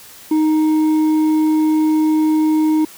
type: tone with hard clipping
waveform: sine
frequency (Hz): 311.1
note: D#4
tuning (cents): 0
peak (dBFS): -13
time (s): 0.31-2.85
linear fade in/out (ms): 5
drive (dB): 4
effects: white hiss -40 dBFS RMS until 2.97 s